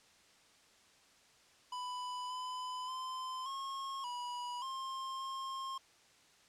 square tone with pitch steps, 995 / 1007 / 1030 / 1084 / 975 / 1061 / 1067 Hz, B5 / B5 / C6 / C#6 / B5 / C6 / C6, +13 / +33 / -28 / -39 / -23 / +24 / +34 cents, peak -40 dBFS, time 1.72-5.78 s, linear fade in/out 5 ms, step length 580 ms, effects white hiss -65 dBFS RMS until 6.48 s + low-pass 7000 Hz 12 dB/octave

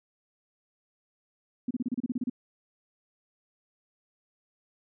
sine tone bursts, 246.9 Hz, B3, in tune, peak -26 dBFS, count 11, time 1.68-2.298 s, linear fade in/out 5 ms, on 28 ms, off 31 ms, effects none

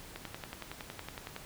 click train, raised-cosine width 0.3 ms, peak -24 dBFS, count 14, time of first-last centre 0.16-1.364 s, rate 10.8 Hz, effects pink hiss -50 dBFS RMS until 1.45 s

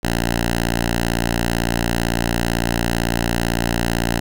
5% pulse tone with notch filter, 57.9 Hz, A#1, 11 cents flat, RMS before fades -20 dBFS, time 0.03-4.2 s, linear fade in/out 10 ms, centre 470 Hz, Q 1.4, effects none

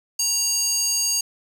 square tone with high-pass filter, 936 Hz, A#5, 7 cents sharp, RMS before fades -22 dBFS, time 0.19-1.21 s, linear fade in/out 5 ms, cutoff 5700 Hz, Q 8.7, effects none

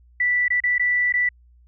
sine tone with dropouts, 1969 Hz, B6, 6 cents flat, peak -17 dBFS, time 0.2-1.29 s, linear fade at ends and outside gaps 5 ms, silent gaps 0.482-0.503 / 0.603-0.637 / 0.782-0.795 / 1.125-1.138 s, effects added 60 Hz sine -50 dBFS peak until 1.67 s

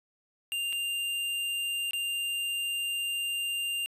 square tone with dropouts, 2794 Hz, F7, in tune, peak -30 dBFS, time 0.52-3.86 s, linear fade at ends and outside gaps 0 ms, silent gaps 0.726-0.729 / 1.909-1.933 s, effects resampled to 32000 Hz + 10-bit

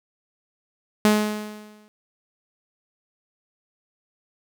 sawtooth tone with exponential decay, 211.7 Hz, G#3, 33 cents sharp, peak -9 dBFS, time 1.05-1.88 s, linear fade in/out 0 ms, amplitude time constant 180 ms, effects none

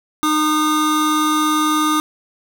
square tone pair together, 306.4 / 1223.5 Hz, D#4 / D#6, -27 / -29 cents, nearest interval 2 octaves, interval 2398 cents, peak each -18 dBFS, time 0.23-2 s, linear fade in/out 0 ms, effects none

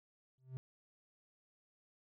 triangle tone with exponential growth, 130 Hz, C3, 11 cents flat, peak -36 dBFS, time 0.38-0.57 s, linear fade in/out 0 ms, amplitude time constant 41 ms, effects none

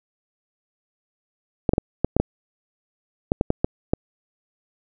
clicks, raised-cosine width 2 ms, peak -4 dBFS, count 11, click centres 1.692 / 1.735 / 1.781 / 2.046 / 2.166 / 2.2 / 3.319 / 3.411 / 3.504 / 3.645 / 3.935 s, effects none

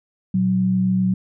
sine tone pair together, 118.37 / 186.1 Hz, A#2 / F#3, +27 / +10 cents, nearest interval minor sixth, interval 783 cents, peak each -25 / -16 dBFS, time 0.34-1.14 s, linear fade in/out 5 ms, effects none

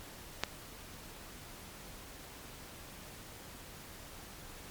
click, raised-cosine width 0.2 ms, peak -12 dBFS, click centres 0.436 s, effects pink hiss -50 dBFS RMS until 4.7 s + MP3 96 kbps

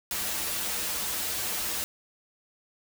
white noise with comb filter, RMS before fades -31 dBFS, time 0.11-1.84 s, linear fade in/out 0 ms, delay 7.4 ms, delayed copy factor -0.9, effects none

